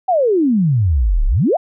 sine exponential two-way sweep, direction down then up, 783 to 31.75 to 783 Hz, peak -11 dBFS, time 0.08-1.57 s, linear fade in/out 10 ms, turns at 1.26 s, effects none

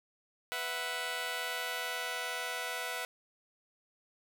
10% pulse chord, B suspended fourth, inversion none, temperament just, 493.9 / 658.5 / 740.8 Hz, B4 / E5 / F#5, 0 / -2 / +2 cents, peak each -32 dBFS, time 0.52-3.05 s, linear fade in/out 0 ms, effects none

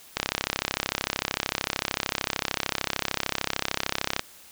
click train, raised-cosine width 0.2 ms, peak -6 dBFS, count 135, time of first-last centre 0.17-4.194 s, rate 33.3 Hz, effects white hiss -50 dBFS RMS until 4.51 s

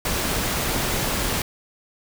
pink noise, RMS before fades -24 dBFS, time 0.05-1.42 s, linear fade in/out 2 ms, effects none

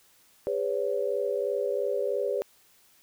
sine tone cluster, 404 / 503 / 566 Hz, G#4 / B4 / C#5, -48 / +32 / +36 cents, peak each -30 dBFS, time 0.47-2.42 s, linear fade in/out 0 ms, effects white hiss -61 dBFS RMS until 3.02 s

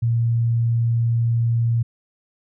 sine tone, 116.54 Hz, A#2, in tune, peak -16 dBFS, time 0.02-1.83 s, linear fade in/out 10 ms, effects none

